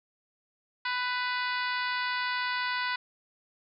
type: harmonic tone with a mistuned harmonic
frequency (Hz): 496.9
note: B4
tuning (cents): +11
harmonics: 2 / 3 / 4 / 5 / 6 / 7 / 8 / 9 / 10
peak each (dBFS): -33 / -33 / -35 / -40 / -43 / -42 / -42 / -41 / -48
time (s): 0.85-2.96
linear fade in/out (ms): 5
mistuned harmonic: 6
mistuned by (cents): -36
effects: none